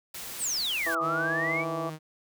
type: noise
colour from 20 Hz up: white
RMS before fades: -39 dBFS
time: 0.14-0.95 s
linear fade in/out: 5 ms
type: exponential two-way sweep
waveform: sine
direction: down then up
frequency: 9410 to 1204 to 2348 Hz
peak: -27 dBFS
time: 0.38-1.65 s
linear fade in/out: 50 ms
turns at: 1 s
type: harmonic tone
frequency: 164.81 Hz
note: E3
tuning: in tune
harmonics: 2 / 3 / 4 / 5 / 6 / 7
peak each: -36 / -38 / -34 / -42 / -45 / -35 dBFS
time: 0.86-1.9 s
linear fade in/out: 10 ms
type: tone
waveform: sawtooth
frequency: 156.4 Hz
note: D#3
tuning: 9 cents sharp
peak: -32 dBFS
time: 1-1.99 s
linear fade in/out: 50 ms
effects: none